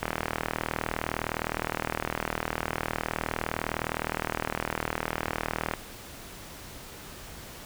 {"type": "click train", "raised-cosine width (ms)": 0.5, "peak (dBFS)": -12, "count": 227, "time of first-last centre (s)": [0.03, 5.737], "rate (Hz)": 39.6, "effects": ["pink hiss -44 dBFS RMS until 7.65 s"]}